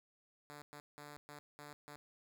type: tone bursts at uneven times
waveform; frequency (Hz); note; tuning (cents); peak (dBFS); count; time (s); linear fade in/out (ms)
5% pulse; 146.83; D3; 0; -39; 6; 0.5-0.62 / 0.73-0.8 / 0.98-1.17 / 1.29-1.39 / 1.59-1.73 / 1.88-1.96; 0
effects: none